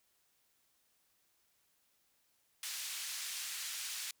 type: band-pass noise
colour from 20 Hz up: white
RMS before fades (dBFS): -42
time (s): 2.63-4.11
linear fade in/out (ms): 2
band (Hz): 1900 to 8700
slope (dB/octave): 12
effects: white hiss -75 dBFS RMS until 4.2 s